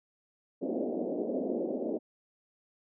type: band-pass noise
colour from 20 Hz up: pink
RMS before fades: -33 dBFS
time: 0.61-1.99 s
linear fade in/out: 20 ms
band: 220 to 620 Hz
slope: 48 dB/octave
effects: none